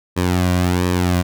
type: tone with flanger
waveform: sawtooth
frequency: 89.8 Hz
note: F2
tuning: 49 cents sharp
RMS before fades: -17 dBFS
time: 0.16-1.23 s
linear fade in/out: 20 ms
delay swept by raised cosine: 1.4 to 2.34 ms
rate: 1.4 Hz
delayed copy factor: -0.6
effects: none